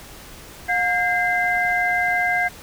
sine tone cluster, 717 / 1608 / 2069 Hz, F5 / G6 / C7, +45 / +44 / -20 cents, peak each -22 dBFS, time 0.68-2.49 s, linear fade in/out 20 ms, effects pink hiss -41 dBFS RMS until 2.62 s

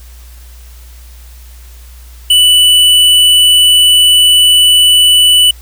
sine tone with tanh clipping, 2972 Hz, F#7, 7 cents sharp, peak -5 dBFS, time 2.3-5.51 s, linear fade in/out 5 ms, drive 16 dB, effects added 60 Hz sine -31 dBFS peak until 5.61 s + white hiss -42 dBFS RMS until 5.61 s

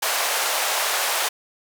pink band-pass noise, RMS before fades -23 dBFS, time 0.02-1.29 s, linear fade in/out 10 ms, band 590 to 16000 Hz, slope 24 dB/octave, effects none

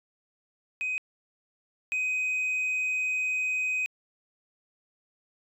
sine tone pair in turn, 2512 / 2512 Hz, D#7 / D#7, +16 / +16 cents, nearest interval unison, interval 0 cents, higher neither, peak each -26 / -23 dBFS, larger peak second, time 0.81-0.98 / 1.92-3.86 s, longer second, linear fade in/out 0 ms, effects tanh soft clip ceiling -25 dBFS

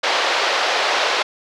pink band-pass noise, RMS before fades -19 dBFS, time 0.03-1.23 s, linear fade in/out 10 ms, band 500 to 4900 Hz, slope 24 dB/octave, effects none

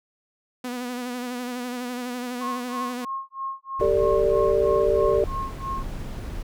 sawtooth tone with vibrato, 246.9 Hz, B3, in tune, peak -25 dBFS, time 0.64-3.05 s, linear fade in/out 5 ms, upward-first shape sine, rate 12 Hz, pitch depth 39 cents each way
sine tone with tremolo, 1077 Hz, C6, 50 cents sharp, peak -26 dBFS, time 2.41-5.83 s, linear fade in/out 5 ms, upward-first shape sine, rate 3.1 Hz, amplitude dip 100%
brown noise, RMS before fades -32 dBFS, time 3.79-6.43 s, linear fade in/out 10 ms
sine chord, G suspended second, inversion none, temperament equal with one note detuned, 392 / 448.7 / 587.3 Hz, G4 / A4 / D5, 0 / +34 / 0 cents, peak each -22 dBFS, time 3.81-5.24 s, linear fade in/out 2 ms
effects none

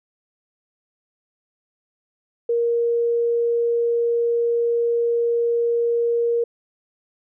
sine tone, 469.6 Hz, A#4, 13 cents sharp, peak -17 dBFS, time 2.49-6.44 s, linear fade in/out 5 ms, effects none

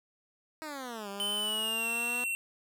10% pulse exponential two-way sweep, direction down then up, 320.3 to 197.6 to 246 Hz, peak -30 dBFS, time 0.62-2.24 s, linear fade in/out 0 ms, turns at 1.09 s
square tone with pitch glide, 3050 to 2717 Hz, G7 to F7, -48 to -48 cents, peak -31 dBFS, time 1.2-2.35 s, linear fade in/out 0 ms, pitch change -200 cents, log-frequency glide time 1.35-1.88 s
effects none

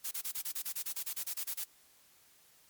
blue noise bursts, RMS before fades -37 dBFS, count 16, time 0.04-1.643 s, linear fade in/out 10 ms, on 73 ms, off 29 ms, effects white hiss -64 dBFS RMS until 2.69 s + MP3 96 kbps

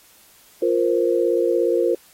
sine chord, F suspended fourth, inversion none, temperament equal, 349.2 / 466.2 / 523.3 Hz, F4 / Bb4 / C5, 0 / 0 / 0 cents, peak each -20 / -20 / -22 dBFS, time 0.62-1.95 s, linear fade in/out 5 ms, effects white hiss -52 dBFS RMS until 2.13 s + AAC 48 kbps

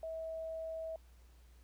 sine tone, 647 Hz, E5, 32 cents flat, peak -39 dBFS, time 0.03-0.96 s, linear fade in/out 2 ms, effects added 60 Hz sine -58 dBFS peak until 1.63 s + pink hiss -70 dBFS RMS until 1.63 s

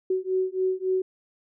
sine beating tone pair, 372.5 / 376.1 Hz, F#4 / F#4, +12 / +28 cents, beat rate 3.6 Hz, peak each -26 dBFS, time 0.1-1.02 s, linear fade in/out 5 ms, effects none

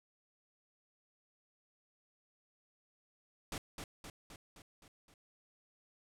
pink noise with echo, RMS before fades -41 dBFS, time 3.52-3.58 s, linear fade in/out 2 ms, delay 260 ms, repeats 6, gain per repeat -4 dB, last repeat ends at 5.14 s, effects low-pass 11000 Hz 12 dB/octave

